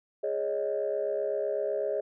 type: chord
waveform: sine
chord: Ab suspended fourth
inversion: none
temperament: equal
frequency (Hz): 415.3 / 554.4 / 622.3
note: Ab4 / Db5 / Eb5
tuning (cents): 0 / 0 / 0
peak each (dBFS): -31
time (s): 0.23-2.01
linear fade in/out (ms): 10
effects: tanh soft clip ceiling -20 dBFS